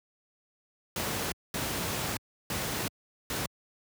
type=noise bursts at uneven times; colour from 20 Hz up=pink; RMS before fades=-32 dBFS; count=4; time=0.96-1.32 / 1.54-2.17 / 2.5-2.88 / 3.3-3.46 s; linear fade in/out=2 ms; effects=high-pass 80 Hz 12 dB/octave